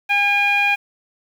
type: tone with low-pass filter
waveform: sawtooth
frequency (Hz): 811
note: G#5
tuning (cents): -41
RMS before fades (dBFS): -17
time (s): 0.09-0.76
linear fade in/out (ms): 20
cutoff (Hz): 2500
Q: 6.6
effects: 7-bit